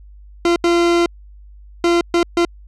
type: tone bursts at uneven times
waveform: 40% pulse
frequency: 343.5 Hz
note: F4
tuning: 29 cents flat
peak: -11 dBFS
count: 5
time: 0.45-0.56 / 0.64-1.06 / 1.84-2.01 / 2.14-2.23 / 2.37-2.45 s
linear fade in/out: 2 ms
effects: added 50 Hz sine -38 dBFS peak until 2.67 s + low-pass 6000 Hz 12 dB/octave